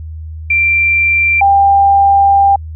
sine tone pair in turn, 2360 / 794.9 Hz, D7 / G5, +8 / +24 cents, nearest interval octave + perfect fifth, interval 1884 cents, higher first, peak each -8 / -5 dBFS, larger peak second, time 0.5-1.41 / 1.41-2.56 s, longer second, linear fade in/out 5 ms, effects added 79 Hz sine -23 dBFS peak until 2.75 s

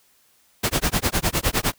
pink noise with tremolo, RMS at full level -19 dBFS, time 0.63-1.74 s, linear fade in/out 10 ms, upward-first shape sine, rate 9.8 Hz, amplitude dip 100%, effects white hiss -60 dBFS RMS until 1.78 s

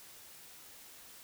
silence, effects white hiss -54 dBFS RMS until 1.23 s

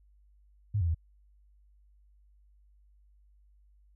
sine tone with pitch steps, 103.7 / 85.4 / 80.6 Hz, G#2 / F2 / E2, -2 / -38 / -38 cents, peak -25 dBFS, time 0.74-0.947 s, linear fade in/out 10 ms, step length 69 ms, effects added 50 Hz sine -59 dBFS peak until 3.95 s

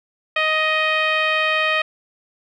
10% pulse tone with low-pass filter, 625 Hz, D#5, 8 cents sharp, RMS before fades -19 dBFS, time 0.36-1.82 s, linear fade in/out 5 ms, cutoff 2600 Hz, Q 1.7, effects none

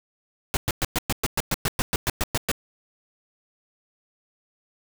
pink noise bursts, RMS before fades -23 dBFS, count 15, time 0.54-2.515 s, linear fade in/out 0 ms, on 29 ms, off 110 ms, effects none

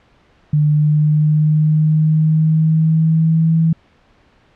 sine tone with pitch glide, 150 to 162.63 Hz, D3 to E3, +37 to -23 cents, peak -10 dBFS, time 0.53-3.73 s, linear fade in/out 5 ms, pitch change +140 cents, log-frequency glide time 0.71-3.57 s, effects pink hiss -53 dBFS RMS until 4.55 s + low-pass 3000 Hz 12 dB/octave

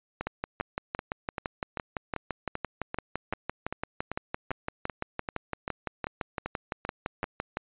two click trains, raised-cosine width 0.5 ms, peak -17 / -15 dBFS, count 19 / 44, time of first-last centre 0.21-7.241 / 0.27-7.571 s, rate 2.56 / 5.89 Hz, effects resampled to 8000 Hz

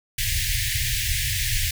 pink band-stop noise, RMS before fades -24 dBFS, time 0.18-1.71 s, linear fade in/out 5 ms, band 130 to 1700 Hz, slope 96 dB/octave, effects none

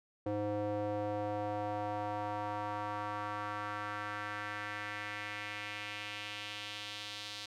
square tone with band-pass filter sweep, 104 Hz, G#2, 3 cents sharp, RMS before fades -39 dBFS, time 0.26-7.46 s, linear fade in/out 5 ms, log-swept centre 460 to 4000 Hz, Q 2.1, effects none

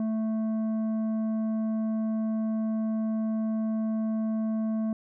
sine tone with tanh clipping, 220 Hz, A3, in tune, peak -27 dBFS, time 0-4.93 s, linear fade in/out 2 ms, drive 8 dB, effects none

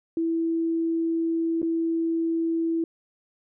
sine tone with dropouts, 329.6 Hz, E4, in tune, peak -22 dBFS, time 0.17-2.84 s, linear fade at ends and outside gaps 2 ms, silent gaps 1.618-1.628 s, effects none

